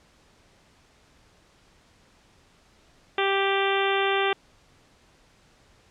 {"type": "harmonic tone", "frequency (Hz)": 392.4, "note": "G4", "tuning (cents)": 2, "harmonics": [1, 2, 3, 4, 5, 6, 7, 8, 9], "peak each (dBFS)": [-25, -28, -30, -31, -32, -33, -33, -34, -35], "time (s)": [3.18, 4.33], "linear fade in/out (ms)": 2, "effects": ["pink hiss -59 dBFS RMS until 5.9 s", "low-pass 7000 Hz 12 dB/octave"]}